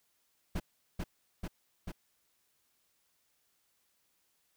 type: noise with echo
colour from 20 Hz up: brown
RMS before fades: -32 dBFS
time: 0.55-0.6 s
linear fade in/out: 10 ms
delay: 440 ms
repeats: 3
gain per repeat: -2 dB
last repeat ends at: 1.92 s
effects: white hiss -75 dBFS RMS until 4.56 s